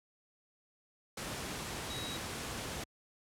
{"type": "tone in noise", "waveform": "sine", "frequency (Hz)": 3838, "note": "A#7", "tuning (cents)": 50, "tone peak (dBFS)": -42, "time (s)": [1.9, 2.17], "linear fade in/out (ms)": 5, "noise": "pink", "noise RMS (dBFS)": -40, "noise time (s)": [1.17, 2.84], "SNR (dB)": -5, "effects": ["high-pass 60 Hz 12 dB/octave", "low-pass 11000 Hz 12 dB/octave"]}